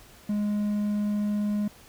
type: tone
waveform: triangle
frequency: 207.7 Hz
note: G#3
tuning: in tune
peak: -22 dBFS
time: 0.29-1.68 s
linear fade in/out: 5 ms
effects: pink hiss -52 dBFS RMS until 1.88 s